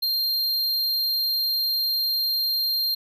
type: tone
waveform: square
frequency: 4190 Hz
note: C8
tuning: 2 cents sharp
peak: -22 dBFS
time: 0.02-2.95 s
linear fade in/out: 10 ms
effects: none